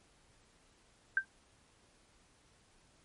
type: tone with exponential decay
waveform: sine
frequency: 1568 Hz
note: G6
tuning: in tune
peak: -22 dBFS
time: 1.17-1.25 s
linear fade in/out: 2 ms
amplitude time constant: 17 ms
effects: pink hiss -67 dBFS RMS until 3.04 s + MP3 48 kbps